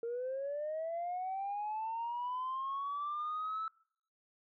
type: linear sweep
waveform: sine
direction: up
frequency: 458.9 to 1318.5 Hz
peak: -34 dBFS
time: 0.03-3.68 s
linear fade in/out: 2 ms
effects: noise-tail reverb RT60 0.6 s tail -24 dB re dry + tanh soft clip ceiling -32 dBFS